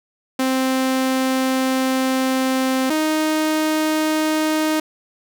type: tone pair in turn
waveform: sawtooth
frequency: 261.6 / 311.1 Hz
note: C4 / D#4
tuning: 0 / 0 cents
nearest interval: minor third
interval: 300 cents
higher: second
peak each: -13 dBFS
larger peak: neither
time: 0.39-2.9 / 2.9-4.8 s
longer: first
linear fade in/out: 5 ms
effects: none